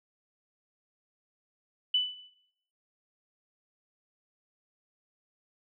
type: tone with exponential decay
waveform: sine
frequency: 2988 Hz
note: F#7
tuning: 16 cents sharp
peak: -21 dBFS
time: 1.94-2.34 s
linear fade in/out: 5 ms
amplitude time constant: 86 ms
effects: noise-tail reverb RT60 0.8 s tail -19 dB re dry